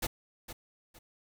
pink noise with echo, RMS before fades -32 dBFS, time 0.02-0.07 s, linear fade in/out 10 ms, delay 460 ms, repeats 2, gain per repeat -11 dB, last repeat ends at 0.99 s, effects none

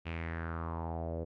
sawtooth tone with low-pass filter sweep, 82.6 Hz, E2, 4 cents sharp, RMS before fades -38 dBFS, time 0.05-1.25 s, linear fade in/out 20 ms, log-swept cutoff 2700 to 500 Hz, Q 4.3, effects none

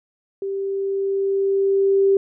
sine tone with level ramp, 392 Hz, G4, in tune, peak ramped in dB -23 to -12 dBFS, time 0.42-2.17 s, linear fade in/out 2 ms, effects none

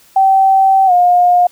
sine tone with pitch glide, 772 to 712 Hz, G5 to F5, -27 to +33 cents, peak -6 dBFS, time 0.16-1.47 s, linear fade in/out 5 ms, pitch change -140 cents, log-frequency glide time 0.86-0.92 s, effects white hiss -47 dBFS RMS until 1.51 s

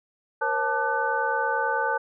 sine tone cluster, 471.9 / 541 / 879 / 1187 / 1504 Hz, A#4 / C#5 / A5 / D6 / F#6, +21 / -42 / -2 / +18 / +28 cents, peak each -31 / -31 / -26 / -33 / -27 dBFS, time 0.41-1.98 s, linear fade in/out 10 ms, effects none

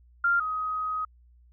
sine tone pair in turn, 1392 / 1258.8 Hz, F6 / D#6, -6 / +20 cents, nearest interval major second, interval 174 cents, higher first, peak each -20 / -27 dBFS, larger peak first, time 0.24-0.4 / 0.4-1.05 s, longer second, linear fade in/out 5 ms, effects added 60 Hz sine -54 dBFS peak until 1.52 s

